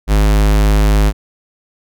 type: tone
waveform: square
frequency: 51.8 Hz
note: G#1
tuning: 4 cents flat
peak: -9 dBFS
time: 0.07-1.13 s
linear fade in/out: 50 ms
effects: none